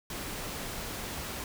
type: noise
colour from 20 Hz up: pink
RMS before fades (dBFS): -38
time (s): 0.1-1.44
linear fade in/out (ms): 2
effects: none